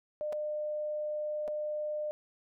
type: tone with dropouts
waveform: sine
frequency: 603 Hz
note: D5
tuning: 46 cents sharp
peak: -32 dBFS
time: 0.21-2.11 s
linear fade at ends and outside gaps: 0 ms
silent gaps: 0.325-0.329 / 1.478-1.482 s
effects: none